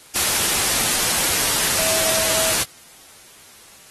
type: tone in noise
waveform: sine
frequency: 645 Hz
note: E5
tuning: 38 cents flat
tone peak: -27 dBFS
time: 1.78-2.53 s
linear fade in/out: 10 ms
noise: white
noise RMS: -19 dBFS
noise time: 0.15-2.64 s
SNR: -11 dB
effects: white hiss -46 dBFS RMS until 3.9 s + AAC 32 kbps